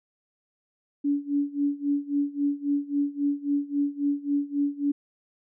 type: tone with tremolo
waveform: sine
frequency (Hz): 285.8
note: D4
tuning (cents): -47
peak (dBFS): -20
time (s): 1.04-4.92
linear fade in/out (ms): 10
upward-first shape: sine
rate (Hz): 3.7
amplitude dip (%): 90
effects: none